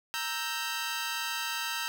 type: chord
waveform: 15% pulse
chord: E diminished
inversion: second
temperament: equal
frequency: 932.3 / 1318.5 / 1568 Hz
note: Bb5 / E6 / G6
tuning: 0 / 0 / 0 cents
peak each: -30 / -30 / -29 dBFS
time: 0.14-1.88 s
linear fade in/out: 0 ms
effects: none